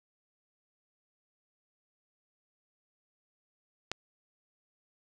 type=click; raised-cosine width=0.2 ms; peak=-15 dBFS; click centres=3.916 s; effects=none